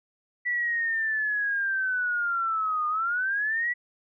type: linear two-way sweep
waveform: sine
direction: down then up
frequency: 1964 to 1215 to 1964 Hz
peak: -24 dBFS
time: 0.45-3.74 s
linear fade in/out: 20 ms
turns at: 2.88 s
effects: none